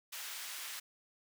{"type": "high-pass noise", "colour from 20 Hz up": "pink", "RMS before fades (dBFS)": -44, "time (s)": [0.12, 0.8], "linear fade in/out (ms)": 10, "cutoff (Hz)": 1700, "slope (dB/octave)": 12, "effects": []}